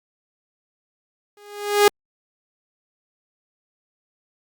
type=tone with exponential growth; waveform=sawtooth; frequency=411.5 Hz; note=G#4; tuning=16 cents flat; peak=-5 dBFS; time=1.37-1.88 s; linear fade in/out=2 ms; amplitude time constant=110 ms; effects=Opus 48 kbps